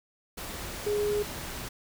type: tone in noise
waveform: sine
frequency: 415.3 Hz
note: G#4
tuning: in tune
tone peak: -25 dBFS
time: 0.86-1.23 s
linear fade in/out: 10 ms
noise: pink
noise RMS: -38 dBFS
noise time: 0.37-1.69 s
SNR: +10 dB
effects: none